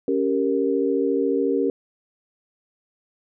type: chord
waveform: sine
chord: G diminished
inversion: second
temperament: equal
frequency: 277.2 / 392 / 466.2 Hz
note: Db4 / G4 / Bb4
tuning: 0 / 0 / 0 cents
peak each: -23 dBFS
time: 0.08-1.7 s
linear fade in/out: 2 ms
effects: none